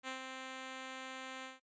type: tone with ADSR envelope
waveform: 5% pulse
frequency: 261.6 Hz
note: C4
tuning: in tune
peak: -28 dBFS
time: 0.03-1.6 s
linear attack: 49 ms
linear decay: 110 ms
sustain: -5 dB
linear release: 160 ms
effects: noise-tail reverb RT60 0.1 s tail -20 dB re dry + resampled to 16000 Hz